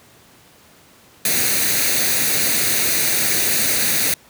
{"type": "noise with comb filter", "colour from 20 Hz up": "white", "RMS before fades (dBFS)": -18, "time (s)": [1.25, 4.14], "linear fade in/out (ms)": 2, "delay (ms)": 0.47, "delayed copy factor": 0.6, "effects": ["pink hiss -49 dBFS RMS until 4.29 s", "high-pass 100 Hz 12 dB/octave"]}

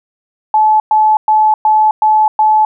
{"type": "tone bursts", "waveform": "sine", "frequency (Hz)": 862, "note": "A5", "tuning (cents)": -36, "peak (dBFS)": -6, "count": 6, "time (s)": [0.54, 2.65], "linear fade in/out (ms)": 2, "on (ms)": 260, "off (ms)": 110, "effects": []}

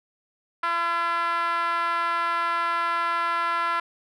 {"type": "tone with band-pass filter", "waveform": "5% pulse", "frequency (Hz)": 339.1, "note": "E4", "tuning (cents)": 49, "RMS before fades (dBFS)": -25, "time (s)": [0.63, 3.8], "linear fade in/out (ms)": 5, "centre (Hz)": 1200, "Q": 4.9, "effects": []}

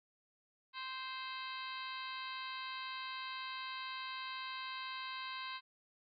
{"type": "harmonic tone with a mistuned harmonic", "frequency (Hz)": 522, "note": "C5", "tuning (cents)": -4, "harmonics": [2, 3, 4, 5, 6, 7, 8, 9], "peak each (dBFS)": [-45, -50, -51, -50, -52, -51, -53, -57], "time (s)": [0.73, 5.61], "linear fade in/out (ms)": 50, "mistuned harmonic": 7, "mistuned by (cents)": 78, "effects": []}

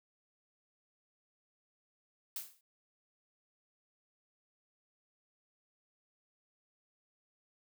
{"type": "noise with exponential decay", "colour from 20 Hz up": "blue", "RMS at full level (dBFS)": -37, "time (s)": [2.36, 2.61], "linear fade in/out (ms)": 2, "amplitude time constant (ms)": 54, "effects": []}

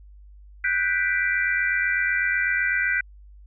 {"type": "chord", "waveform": "sine", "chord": "G major seventh", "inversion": "third", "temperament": "equal", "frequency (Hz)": [1480, 1568, 1975.5, 2349], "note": ["F#6", "G6", "B6", "D7"], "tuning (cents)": [0, 0, 0, 0], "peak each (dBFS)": [-26, -26, -24, -29], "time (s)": [0.64, 3.01], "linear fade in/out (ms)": 5, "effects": ["added 50 Hz sine -44 dBFS peak until 3.46 s"]}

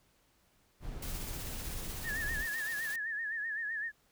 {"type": "noise", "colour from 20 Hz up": "brown", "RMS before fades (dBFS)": -41, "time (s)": [0.8, 2.47], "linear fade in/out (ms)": 50}
{"type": "noise with tremolo", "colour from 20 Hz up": "white", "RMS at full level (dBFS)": -43, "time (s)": [1.02, 2.96], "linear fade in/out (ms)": 5, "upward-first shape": "triangle", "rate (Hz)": 16, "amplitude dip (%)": 35}
{"type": "tone with vibrato", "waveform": "sine", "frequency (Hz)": 1760, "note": "A6", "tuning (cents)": 0, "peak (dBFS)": -34, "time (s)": [2.03, 3.92], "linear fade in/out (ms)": 50, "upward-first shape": "sine", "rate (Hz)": 7.8, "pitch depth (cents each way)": 93}
{"effects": ["pink hiss -70 dBFS RMS until 4.11 s"]}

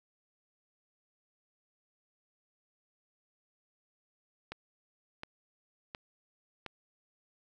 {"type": "click train", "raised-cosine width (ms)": 0.3, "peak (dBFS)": -24, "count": 4, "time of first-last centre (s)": [4.52, 6.663], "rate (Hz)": 1.4, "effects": []}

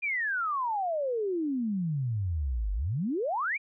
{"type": "exponential two-way sweep", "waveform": "sine", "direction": "down then up", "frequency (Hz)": [2453, 46.84, 2453], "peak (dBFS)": -27, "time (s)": [0.02, 3.58], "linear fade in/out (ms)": 20, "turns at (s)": 2.73, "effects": []}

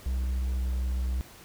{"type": "tone with pitch glide", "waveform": "triangle", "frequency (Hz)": [63.6, 63.12], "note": ["C2", "B1"], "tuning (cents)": [-48, 38], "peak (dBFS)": -24, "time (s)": [0.06, 1.21], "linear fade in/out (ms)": 0, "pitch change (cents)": -14, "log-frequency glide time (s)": [0.32, 0.82], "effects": ["pink hiss -50 dBFS RMS until 1.44 s"]}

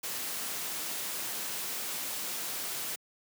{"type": "noise", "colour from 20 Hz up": "white", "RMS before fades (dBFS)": -36, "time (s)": [0.03, 2.96], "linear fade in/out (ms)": 10, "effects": ["high-pass 150 Hz 12 dB/octave"]}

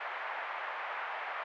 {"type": "band-pass noise", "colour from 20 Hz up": "pink", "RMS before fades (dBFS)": -39, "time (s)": [0, 1.44], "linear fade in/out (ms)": 10, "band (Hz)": [720, 2200], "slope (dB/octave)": 24, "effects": []}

